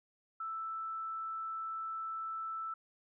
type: tone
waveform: sine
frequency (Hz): 1321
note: E6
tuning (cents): +3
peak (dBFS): -37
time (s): 0.4-2.74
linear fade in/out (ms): 5
effects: none